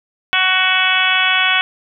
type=harmonic tone; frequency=372.9 Hz; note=F#4; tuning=14 cents sharp; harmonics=2 / 3 / 4 / 5 / 6 / 7 / 8 / 9; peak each=-24 / -22 / -18 / -23 / -19 / -19 / -21 / -20 dBFS; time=0.33-1.61 s; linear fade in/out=0 ms; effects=none